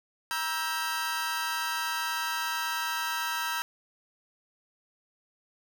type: chord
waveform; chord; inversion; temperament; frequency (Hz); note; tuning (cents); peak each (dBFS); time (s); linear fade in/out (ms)
sawtooth; E diminished; second; just; 949.3 / 1318.5 / 1582.2; Bb5 / E6 / G6; +31 / 0 / +16; -30; 0.31-3.62; 0
effects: none